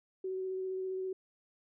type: tone with vibrato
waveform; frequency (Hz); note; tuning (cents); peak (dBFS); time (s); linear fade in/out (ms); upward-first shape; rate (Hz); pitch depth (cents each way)
sine; 376.1; F#4; +28; -34; 0.24-1.13; 5; square; 15; 9
effects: none